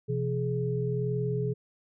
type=tone cluster; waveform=sine; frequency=129 / 170.5 / 421 Hz; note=C3 / F3 / G#4; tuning=-24 / -41 / +24 cents; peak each=-29 / -34 / -31 dBFS; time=0.08-1.54 s; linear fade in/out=20 ms; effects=none